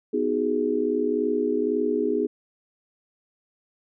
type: chord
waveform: sine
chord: G# minor seventh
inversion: first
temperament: just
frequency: 249.2 / 311.5 / 373.8 / 415.3 Hz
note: B3 / D#4 / F#4 / G#4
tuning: +16 / +2 / +18 / 0 cents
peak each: -28 / -27 / -30 / -24 dBFS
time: 0.13-2.27 s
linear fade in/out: 10 ms
effects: none